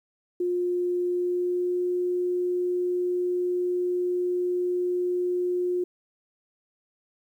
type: tone with pitch glide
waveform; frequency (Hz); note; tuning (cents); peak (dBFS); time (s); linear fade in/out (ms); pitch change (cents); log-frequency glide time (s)
sine; 355.5 to 358; F4 to F4; +31 to +43; -23; 0.4-5.84; 5; +12; 1.09-1.82
effects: 10-bit